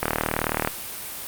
click train, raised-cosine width 0.5 ms, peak -6 dBFS, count 26, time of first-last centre 0.03-0.674 s, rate 38.8 Hz, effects white hiss -34 dBFS RMS until 1.27 s + Opus 32 kbps

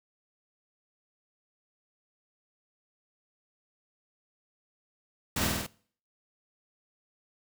pink noise with echo, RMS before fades -29 dBFS, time 5.36-5.47 s, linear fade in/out 5 ms, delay 49 ms, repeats 4, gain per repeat -2 dB, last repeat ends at 5.666 s, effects noise-tail reverb RT60 0.5 s tail -22 dB re dry + high-pass 60 Hz 12 dB/octave

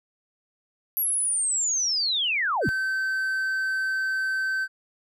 sine linear sweep, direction down, 11710 to 68.3 Hz, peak -22 dBFS, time 0.97-2.69 s, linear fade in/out 0 ms
triangle tone, 1543 Hz, G6, 28 cents flat, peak -22 dBFS, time 2.61-4.68 s, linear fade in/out 50 ms
effects none

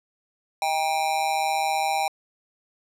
square tone with amplitude modulation, 792 Hz, G5, 18 cents sharp, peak -19 dBFS, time 0.62-2.08 s, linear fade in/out 2 ms, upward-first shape sine, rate 155 Hz, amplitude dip 80%, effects low-pass 12000 Hz 12 dB/octave

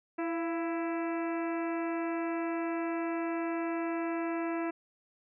harmonic tone with a mistuned harmonic, 331.5 Hz, E4, 10 cents sharp, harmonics 1 / 2 / 3 / 4 / 5 / 6 / 7 / 8, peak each -32 / -38 / -42 / -44 / -46 / -48 / -49 / -50 dBFS, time 0.18-4.71 s, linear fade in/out 10 ms, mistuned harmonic 2, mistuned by +44 cents, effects none

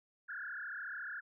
sine tone with frequency modulation, 1564 Hz, G6, 4 cents flat, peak -40 dBFS, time 0.28-1.21 s, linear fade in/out 20 ms, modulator 34 Hz, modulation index 5, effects none

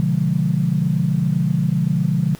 sine chord, B diminished seventh, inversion none, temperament equal with one note detuned, 124.91 / 146.83 / 174.61 / 207.7 Hz, B2 / D3 / F3 / Ab3, +20 / 0 / 0 / 0 cents, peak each -24 / -19 / -19 / -25 dBFS, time 0-2.35 s, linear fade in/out 0 ms, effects tanh soft clip ceiling -5 dBFS + pink hiss -45 dBFS RMS until 2.39 s

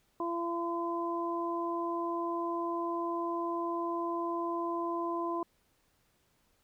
harmonic tone, 340 Hz, F4, 46 cents flat, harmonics 1 / 2 / 3, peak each -34 / -39 / -35 dBFS, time 0.2-5.43 s, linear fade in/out 2 ms, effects pink hiss -72 dBFS RMS until 6.63 s

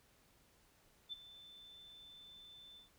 sine tone with ADSR envelope, 3531 Hz, A7, 5 cents sharp, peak -40 dBFS, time 1.09-2.9 s, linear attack 35 ms, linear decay 19 ms, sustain -15 dB, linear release 130 ms, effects pink hiss -70 dBFS RMS until 2.98 s

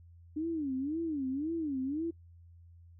sine tone with vibrato, 294.6 Hz, D4, 6 cents sharp, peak -31 dBFS, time 0.36-2.11 s, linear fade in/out 10 ms, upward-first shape sine, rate 1.9 Hz, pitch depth 220 cents each way, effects noise-tail reverb RT60 0.1 s tail -23 dB re dry + added 85 Hz sine -53 dBFS peak until 2.99 s

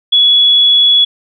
sine tone, 3384 Hz, G#7, 32 cents sharp, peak -5 dBFS, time 0.12-1.05 s, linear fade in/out 10 ms, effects none

